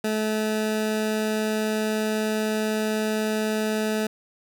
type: tone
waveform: 20% pulse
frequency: 216.1 Hz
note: A3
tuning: 31 cents flat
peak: -18 dBFS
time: 0.04-4.07 s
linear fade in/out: 5 ms
effects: none